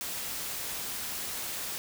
white noise, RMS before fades -36 dBFS, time 0.01-1.78 s, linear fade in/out 0 ms, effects none

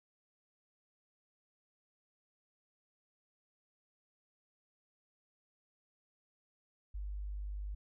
sine tone, 50.1 Hz, G1, 38 cents sharp, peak -38 dBFS, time 6.94-7.75 s, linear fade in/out 10 ms, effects none

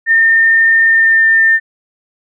sine tone with pitch glide, 1814 to 1801.5 Hz, A#6 to A6, -48 to +40 cents, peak -6 dBFS, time 0.06-1.6 s, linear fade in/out 50 ms, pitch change -12 cents, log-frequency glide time 0.87-1.21 s, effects none

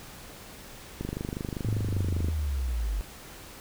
click train, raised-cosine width 3 ms, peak -19 dBFS, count 33, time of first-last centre 1.01-2.285 s, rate 25.1 Hz
sine linear sweep, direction down, 110 to 46.84 Hz, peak -26 dBFS, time 1.65-3.01 s, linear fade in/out 0 ms
effects pink hiss -46 dBFS RMS until 3.6 s

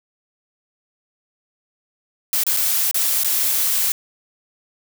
blue noise with dropouts, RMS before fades -19 dBFS, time 2.33-3.92 s, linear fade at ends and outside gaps 1 ms, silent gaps 2.436-2.466 / 2.566-2.57 / 2.912-2.944 / 3.235-3.245 s, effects none

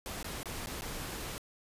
pink noise with dropouts, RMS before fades -40 dBFS, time 0.06-1.38 s, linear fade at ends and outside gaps 0 ms, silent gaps 0.228-0.244 / 0.431-0.457 / 0.66-0.67 / 0.81-0.82 s, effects resampled to 32000 Hz

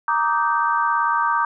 sine chord, Eb major seventh, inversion second, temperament just, 933.4 / 1166.7 / 1244.5 / 1555.6 Hz, Bb5 / D6 / Eb6 / G6, +2 / -12 / 0 / -14 cents, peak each -21 / -21 / -26 / -24 dBFS, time 0.08-1.45 s, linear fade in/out 2 ms, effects none

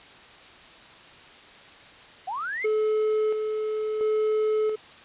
sine linear sweep, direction up, 698.5 to 2217 Hz, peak -28 dBFS, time 2.27-2.66 s, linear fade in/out 10 ms
triangle tone with tremolo, 431.1 Hz, A4, 35 cents flat, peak -19 dBFS, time 2.64-4.76 s, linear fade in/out 10 ms, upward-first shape square, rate 0.73 Hz, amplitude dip 40%
effects white hiss -48 dBFS RMS until 5.04 s + resampled to 8000 Hz

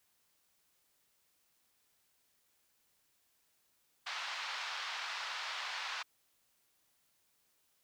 pink band-pass noise, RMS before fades -41 dBFS, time 4.06-6.03 s, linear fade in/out 10 ms, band 920 to 4900 Hz, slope 24 dB/octave, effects white hiss -75 dBFS RMS until 7.83 s

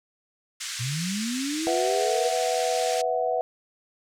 white band-pass noise, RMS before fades -34 dBFS, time 0.6-3.02 s, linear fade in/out 10 ms, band 1500 to 7900 Hz, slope 24 dB/octave
sine linear sweep, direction up, 113.1 to 493.9 Hz, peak -27 dBFS, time 0.79-2.33 s, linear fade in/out 20 ms
sine chord, B suspended fourth, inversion none, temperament just, 493.9 / 658.5 / 740.8 Hz, B4 / E5 / F#5, 0 / -2 / +2 cents, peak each -27 dBFS, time 1.67-3.41 s, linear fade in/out 0 ms
effects none

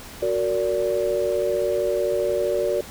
sine chord, Gb augmented, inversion none, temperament just, 370 / 462.5 / 578.1 Hz, Gb4 / Bb4 / D5, 0 / -14 / -27 cents, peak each -25 / -25 / -23 dBFS, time 0.22-2.81 s, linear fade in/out 5 ms, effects pink hiss -40 dBFS RMS until 2.9 s

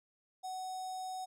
square tone with notch filter, 747 Hz, F#5, 16 cents sharp, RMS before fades -41 dBFS, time 0.43-1.26 s, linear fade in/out 20 ms, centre 2200 Hz, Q 0.67, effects low-pass 10000 Hz 12 dB/octave

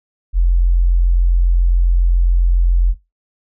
sine tone, 43.65 Hz, F1, in tune, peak -9 dBFS, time 0.33-2.95 s, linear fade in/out 50 ms, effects noise-tail reverb RT60 0.2 s tail -17 dB re dry

